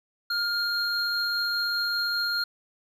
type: tone pair together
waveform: triangle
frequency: 1411 / 4228 Hz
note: F6 / C8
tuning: +17 / +17 cents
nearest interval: octave + perfect fifth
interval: 1900 cents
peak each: -26 dBFS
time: 0.3-2.44 s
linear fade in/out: 5 ms
effects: none